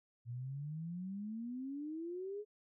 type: exponential sweep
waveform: sine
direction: up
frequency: 116 to 426.8 Hz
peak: -40 dBFS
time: 0.25-2.45 s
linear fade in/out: 50 ms
effects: none